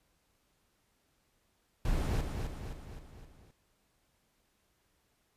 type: noise with echo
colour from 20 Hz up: brown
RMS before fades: -31 dBFS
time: 1.85-2.21 s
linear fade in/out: 2 ms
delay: 260 ms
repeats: 5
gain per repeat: -5 dB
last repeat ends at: 3.51 s
effects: pink hiss -74 dBFS RMS until 5.36 s + resampled to 32000 Hz